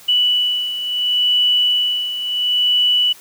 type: beating tone pair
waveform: sine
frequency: 2960 / 2960.72 Hz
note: F#7 / F#7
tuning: 0 / 0 cents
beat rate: 0.72 Hz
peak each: -15 / -21 dBFS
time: 0.08-3.13 s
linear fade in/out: 10 ms
effects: white hiss -43 dBFS RMS until 3.2 s